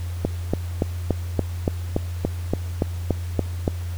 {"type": "click train", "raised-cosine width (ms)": 2, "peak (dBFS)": -6, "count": 13, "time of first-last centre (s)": [0.25, 3.679], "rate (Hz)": 3.5, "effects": ["added 87 Hz sine -26 dBFS peak until 3.97 s", "pink hiss -44 dBFS RMS until 3.97 s"]}